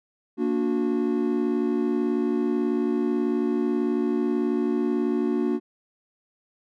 triangle chord, Bb augmented, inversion none, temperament just, 233.1 / 291.4 / 364.2 Hz, Bb3 / D4 / F#4, 0 / -13 / -27 cents, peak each -24 dBFS, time 0.37-5.6 s, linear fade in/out 50 ms, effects none

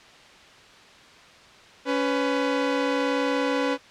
sawtooth tone pair together, 279.9 / 498.8 Hz, C#4 / B4, +17 / +17 cents, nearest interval minor seventh, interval 1000 cents, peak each -21 dBFS, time 1.85-3.78 s, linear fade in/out 50 ms, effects white hiss -49 dBFS RMS until 3.9 s + low-pass 4000 Hz 12 dB/octave

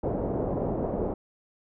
white low-pass noise, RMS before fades -29 dBFS, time 0.03-1.14 s, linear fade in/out 5 ms, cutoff 620 Hz, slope 24 dB/octave, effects none

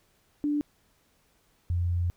sine tone pair in turn, 293.7 / 87.32 Hz, D4 / F2, 0 / 0 cents, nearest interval octave + major sixth, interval 2100 cents, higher first, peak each -24 dBFS, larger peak neither, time 0.44-0.61 / 1.7-2.1 s, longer second, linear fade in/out 0 ms, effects pink hiss -67 dBFS RMS until 2.16 s

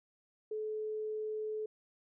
sine tone, 430.8 Hz, A4, 37 cents flat, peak -35 dBFS, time 0.51-1.66 s, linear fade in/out 5 ms, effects none

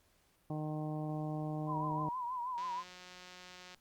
harmonic tone, 153.3 Hz, D#3, 25 cents flat, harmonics 1 / 2 / 3 / 4 / 5 / 6 / 7, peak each -38 / -41 / -50 / -46 / -46 / -56 / -54 dBFS, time 0.5-2.09 s, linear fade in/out 2 ms
sine tone with vibrato, 987.8 Hz, B5, in tune, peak -36 dBFS, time 1.66-2.84 s, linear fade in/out 50 ms, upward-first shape triangle, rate 6.3 Hz, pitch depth 96 cents each way
click train, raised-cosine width 0.2 ms, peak -35 dBFS, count 212, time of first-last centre 2.58-3.746 s, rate 181 Hz
effects pink hiss -71 dBFS RMS until 3.8 s + Opus 48 kbps

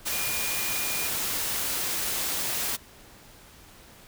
sine tone in noise, 2428 Hz, D#7, 43 cents flat, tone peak -35 dBFS, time 0.11-1.09 s, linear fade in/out 20 ms, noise white, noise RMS -29 dBFS, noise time 0.05-2.77 s, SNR -9 dB, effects pink hiss -51 dBFS RMS until 4.07 s

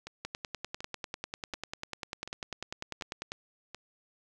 two click trains, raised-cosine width 0.2 ms, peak -19 / -24 dBFS, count 32 / 6, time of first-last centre 0.25-3.319 / 0.07-3.746 s, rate 10.1 / 1.36 Hz, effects none

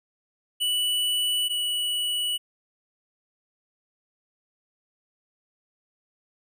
square tone pair in turn, 2960 / 2944 Hz, F#7 / F#7, 0 / -9 cents, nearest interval unison, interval 9 cents, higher first, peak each -23 / -25 dBFS, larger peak first, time 0.6-1.49 / 1.49-2.38 s, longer neither, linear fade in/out 20 ms, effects none

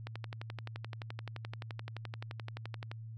click train, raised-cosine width 0.3 ms, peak -26 dBFS, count 34, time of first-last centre 0.07-2.915 s, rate 11.6 Hz, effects added 112 Hz sine -43 dBFS peak until 3.17 s

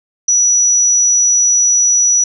sine tone, 5880 Hz, F#8, 12 cents flat, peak -8 dBFS, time 0.28-2.24 s, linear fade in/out 5 ms, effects none

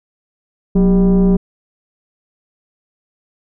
sine tone with frequency modulation, 185 Hz, F#3, in tune, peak -6 dBFS, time 0.75-1.37 s, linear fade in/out 10 ms, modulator 214 Hz, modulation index 0.76, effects tanh soft clip ceiling -7 dBFS

